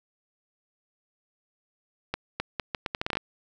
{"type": "accelerating click train", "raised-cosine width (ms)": 0.3, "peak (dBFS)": -12, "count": 12, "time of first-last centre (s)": [2.14, 3.17], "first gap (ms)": 260, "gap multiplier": 0.76, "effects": []}